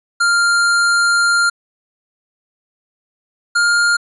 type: tone pair in turn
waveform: square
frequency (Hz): 1396.9 / 1409.1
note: F6 / F6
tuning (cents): 0 / +15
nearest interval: unison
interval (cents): 15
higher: second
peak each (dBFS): -12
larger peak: neither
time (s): 0.2-1.5 / 3.55-3.97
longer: first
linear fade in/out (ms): 10
effects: resampled to 24000 Hz